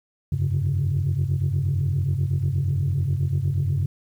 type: tone cluster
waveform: sine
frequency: 88 / 96.9 / 137.1 / 145 Hz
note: F2 / G2 / C#3 / D3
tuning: +14 / -20 / -19 / -22 cents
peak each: -27 / -23 / -22 / -29 dBFS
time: 0.32-3.86 s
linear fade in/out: 5 ms
effects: tanh soft clip ceiling -15 dBFS + 9-bit